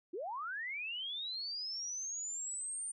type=linear sweep; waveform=sine; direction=up; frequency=311.1 to 9070 Hz; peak=-38 dBFS; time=0.13-2.92 s; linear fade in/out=10 ms; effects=none